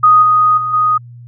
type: tone with level steps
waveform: sine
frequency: 1244.5 Hz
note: D#6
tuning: in tune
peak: -4 / -7 / -15 / -9 dBFS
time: 0.03-0.98 s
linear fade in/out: 10 ms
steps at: 0.22 / 0.57 / 0.73 s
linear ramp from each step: 10 ms
effects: added 120 Hz sine -32 dBFS peak until 1.27 s